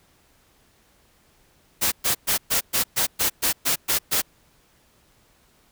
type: noise bursts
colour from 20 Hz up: white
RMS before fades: -21 dBFS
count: 11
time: 1.81-4.22 s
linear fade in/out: 20 ms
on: 110 ms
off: 120 ms
effects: pink hiss -60 dBFS RMS until 5.71 s